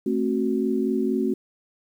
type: chord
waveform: sine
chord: F# diminished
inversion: first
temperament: just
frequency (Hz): 222 / 266.4 / 370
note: A3 / C4 / F#4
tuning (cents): +16 / +31 / 0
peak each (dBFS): -25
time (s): 0.06-1.34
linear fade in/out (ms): 5
effects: 9-bit